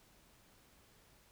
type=silence; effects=pink hiss -66 dBFS RMS until 1.31 s